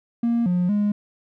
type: tone with pitch steps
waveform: triangle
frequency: 234.4 / 178.3 / 206.8 Hz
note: A#3 / F3 / G#3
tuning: +10 / +36 / -7 cents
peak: -15 dBFS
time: 0.23-0.92 s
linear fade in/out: 5 ms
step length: 230 ms
effects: tanh soft clip ceiling -13 dBFS